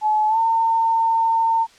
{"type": "tone with pitch glide", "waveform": "sine", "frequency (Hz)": [856, 906.9], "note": ["A5", "A#5"], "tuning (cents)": [-48, -48], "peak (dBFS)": -15, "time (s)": [0.01, 1.67], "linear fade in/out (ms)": 50, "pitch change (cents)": 100, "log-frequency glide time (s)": [0.28, 0.38], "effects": ["white hiss -50 dBFS RMS until 1.78 s", "low-pass 6000 Hz 12 dB/octave"]}